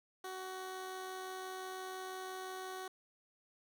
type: tone with amplitude modulation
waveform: 15% pulse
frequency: 374.6 Hz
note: F#4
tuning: 21 cents sharp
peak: -35 dBFS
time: 0.24-2.88 s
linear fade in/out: 5 ms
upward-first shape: sine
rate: 85.8 Hz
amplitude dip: 25%
effects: none